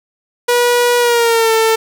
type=tone with pitch glide; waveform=sawtooth; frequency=484.3 to 446.7 Hz; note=B4 to A4; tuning=-34 to +26 cents; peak=-6 dBFS; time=0.48-1.76 s; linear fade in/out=10 ms; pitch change=-140 cents; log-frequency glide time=0.99-1.52 s; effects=none